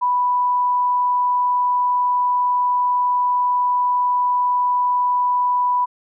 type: tone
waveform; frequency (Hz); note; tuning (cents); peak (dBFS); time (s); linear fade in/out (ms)
sine; 987.8; B5; 0; -15; 0.01-5.86; 20
effects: none